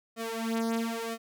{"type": "tone with flanger", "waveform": "sawtooth", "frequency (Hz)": 227.6, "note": "A#3", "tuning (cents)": -41, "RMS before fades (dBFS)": -32, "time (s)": [0.16, 1.18], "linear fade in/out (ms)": 50, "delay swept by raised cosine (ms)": [1.6, 4.6], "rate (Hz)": 1, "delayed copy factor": 1, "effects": []}